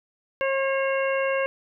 harmonic tone with a mistuned harmonic, 540 Hz, C#5, 45 cents flat, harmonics 1 / 2 / 3 / 4 / 5, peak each -23 / -31 / -31 / -33 / -33 dBFS, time 0.41-1.46 s, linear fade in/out 0 ms, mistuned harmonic 5, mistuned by +39 cents, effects none

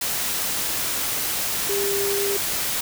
sine tone in noise, 400 Hz, G4, 35 cents sharp, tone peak -23 dBFS, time 1.69-2.37 s, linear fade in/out 5 ms, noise white, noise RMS -25 dBFS, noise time 0.01-2.81 s, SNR -1 dB, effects none

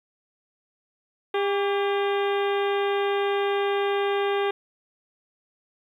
harmonic tone with a mistuned harmonic, 401.3 Hz, G4, 41 cents sharp, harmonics 1 / 2 / 3 / 4 / 5 / 6 / 7 / 8 / 9, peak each -23 / -29 / -33 / -35 / -37 / -39 / -40 / -41 / -42 dBFS, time 1.34-4.51 s, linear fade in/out 5 ms, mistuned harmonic 3, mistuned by -61 cents, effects 10-bit

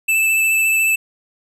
square tone with vibrato, 2637 Hz, E7, in tune, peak -14 dBFS, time 0.08-0.96 s, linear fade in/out 10 ms, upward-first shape sine, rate 14 Hz, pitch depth 13 cents each way, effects none

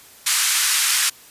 white band-pass noise, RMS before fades -19 dBFS, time 0.26-1.1 s, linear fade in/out 10 ms, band 1200 to 11000 Hz, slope 24 dB/octave, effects white hiss -46 dBFS RMS until 1.3 s + resampled to 32000 Hz

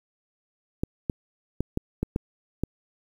clicks, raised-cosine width 3 ms, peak -12 dBFS, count 7, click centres 0.835 / 1.098 / 1.606 / 1.774 / 2.03 / 2.161 / 2.636 s, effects 8-bit

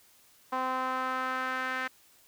sawtooth tone with band-pass filter sweep, 258.4 Hz, C4, 21 cents flat, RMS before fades -32 dBFS, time 0.52-1.88 s, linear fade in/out 10 ms, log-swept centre 1000 to 1700 Hz, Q 2.7, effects white hiss -61 dBFS RMS until 2.27 s

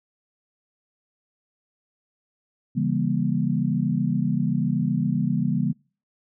sine chord, C# diminished seventh, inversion none, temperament just, 138.59 / 166.31 / 199.57 / 239.5 Hz, C#3 / E3 / G3 / Bb3, 0 / +16 / +31 / +47 cents, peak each -26 dBFS, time 2.75-5.73 s, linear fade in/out 20 ms, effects noise-tail reverb RT60 0.4 s tail -26 dB re dry

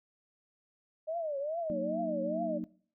sine tone with vibrato, 613 Hz, D#5, 26 cents flat, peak -32 dBFS, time 1.07-2.59 s, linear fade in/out 20 ms, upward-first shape triangle, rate 2.4 Hz, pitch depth 220 cents each way
sine chord, D# minor, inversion first, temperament equal, 185 / 233.1 / 311.1 Hz, F#3 / A#3 / D#4, 0 / 0 / 0 cents, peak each -39 / -38 / -39 dBFS, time 1.7-2.64 s, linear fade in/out 0 ms
effects noise-tail reverb RT60 0.5 s tail -21 dB re dry

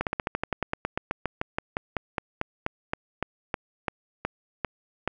slowing click train, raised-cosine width 0.5 ms, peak -11 dBFS, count 28, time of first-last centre 0.01-5.076 s, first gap 58 ms, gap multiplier 1.08, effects none

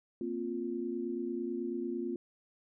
sine chord, Bb suspended second, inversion none, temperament just, 233.1 / 262.2 / 349.6 Hz, Bb3 / C4 / F4, 0 / +4 / +2 cents, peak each -39 / -39 / -36 dBFS, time 0.21-2.16 s, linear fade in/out 2 ms, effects none

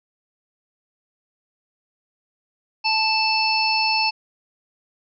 harmonic tone, 880 Hz, A5, in tune, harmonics 1 / 3 / 5 / 6, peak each -22 / -22 / -24 / -25 dBFS, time 2.84-4.11 s, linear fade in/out 20 ms, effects none

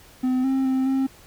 triangle tone with pitch steps, 255.6 / 266.2 / 262.1 / 266.8 Hz, C4 / C4 / C4 / C4, -40 / +30 / +3 / +34 cents, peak -17 dBFS, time 0.23-1.07 s, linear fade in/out 10 ms, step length 210 ms, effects pink hiss -50 dBFS RMS until 1.26 s

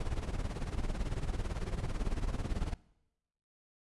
brown noise with tremolo, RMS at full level -32 dBFS, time 0-2.74 s, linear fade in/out 5 ms, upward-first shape sine, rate 18 Hz, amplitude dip 75%, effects noise-tail reverb RT60 0.9 s tail -21 dB re dry + resampled to 24000 Hz

